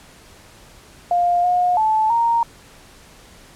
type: tone with pitch steps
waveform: sine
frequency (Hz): 703 / 717 / 871 / 930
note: F5 / F5 / A5 / A#5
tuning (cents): +11 / +45 / -18 / -4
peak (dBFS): -14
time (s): 1.11-2.43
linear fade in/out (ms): 2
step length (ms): 330
effects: pink hiss -46 dBFS RMS until 3.55 s + low-pass 11000 Hz 12 dB/octave